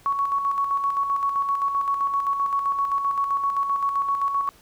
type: tone with tremolo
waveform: sine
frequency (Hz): 1115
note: C#6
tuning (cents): +10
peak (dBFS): -19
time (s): 0.06-4.49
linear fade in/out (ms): 0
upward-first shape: square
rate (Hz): 7.7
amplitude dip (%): 45
effects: pink hiss -54 dBFS RMS until 4.61 s